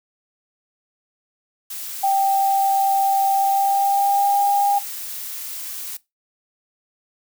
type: noise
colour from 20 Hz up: blue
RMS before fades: -31 dBFS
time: 1.7-5.97 s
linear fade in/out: 5 ms
type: tone with pitch glide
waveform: sine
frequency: 784 to 806 Hz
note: G5 to G5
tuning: 0 to +48 cents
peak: -15 dBFS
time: 2.03-4.79 s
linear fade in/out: 10 ms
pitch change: +48 cents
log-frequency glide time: 3.34-4.46 s
effects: noise-tail reverb RT60 0.2 s tail -20 dB re dry